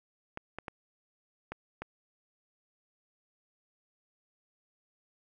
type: clicks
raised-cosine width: 0.5 ms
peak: -23 dBFS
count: 5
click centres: 0.374 / 0.586 / 0.682 / 1.52 / 1.82 s
effects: none